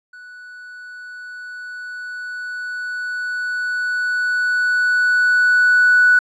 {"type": "tone with level ramp", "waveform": "triangle", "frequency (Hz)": 1480, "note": "F#6", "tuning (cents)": 0, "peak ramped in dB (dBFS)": [-35, -5], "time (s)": [0.13, 6.19], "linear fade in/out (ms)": 5, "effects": ["tanh soft clip ceiling -6 dBFS", "resampled to 22050 Hz"]}